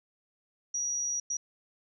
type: tone bursts at uneven times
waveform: sine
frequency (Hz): 5780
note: F#8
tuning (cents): -41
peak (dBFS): -29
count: 2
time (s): 0.74-1.2 / 1.3-1.37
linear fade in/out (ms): 5
effects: none